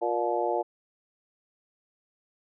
harmonic tone with a mistuned harmonic, 118.4 Hz, A#2, 27 cents sharp, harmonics 3 / 4 / 5 / 6 / 7, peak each -31 / -31 / -31 / -31 / -31 dBFS, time 0.01-0.63 s, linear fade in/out 20 ms, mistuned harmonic 7, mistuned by +64 cents, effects none

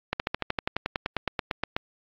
slowing click train, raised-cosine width 0.3 ms, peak -9 dBFS, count 18, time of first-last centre 0.13-1.765 s, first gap 69 ms, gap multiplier 1.04, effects low-pass 4000 Hz 12 dB/octave + AAC 64 kbps

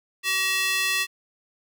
square tone with high-pass filter, 380 Hz, F#4, 46 cents sharp, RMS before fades -24 dBFS, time 0.23-1.07 s, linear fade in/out 50 ms, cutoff 2300 Hz, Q 1.8, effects none

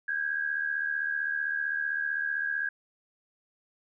sine tone pair together, 1568 / 1643.6 Hz, G6 / G#6, 0 / -18 cents, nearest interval minor second, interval 82 cents, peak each -33 / -29 dBFS, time 0.08-2.69 s, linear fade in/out 5 ms, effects none

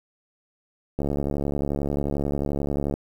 click train, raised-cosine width 2 ms, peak -13 dBFS, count 140, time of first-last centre 0.99-2.94 s, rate 71.3 Hz, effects 8-bit

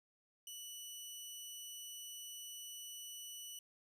15% pulse tone, 2960 Hz, F#7, in tune, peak -40 dBFS, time 0.47-3.59 s, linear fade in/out 2 ms, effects 13-bit

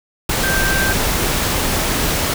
sine tone in noise, 1568 Hz, G6, in tune, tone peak -18 dBFS, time 0.43-0.93 s, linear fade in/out 5 ms, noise pink, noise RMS -18 dBFS, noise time 0.29-2.34 s, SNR -3 dB, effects none

